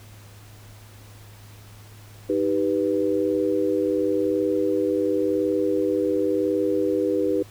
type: chord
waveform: sine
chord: Eb augmented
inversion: none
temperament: equal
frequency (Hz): 311.1 / 392 / 493.9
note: Eb4 / G4 / B4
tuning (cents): 0 / 0 / 0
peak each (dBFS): -24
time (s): 2.29-7.43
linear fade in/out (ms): 10
effects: added 104 Hz sine -44 dBFS peak until 7.5 s + pink hiss -50 dBFS RMS until 7.5 s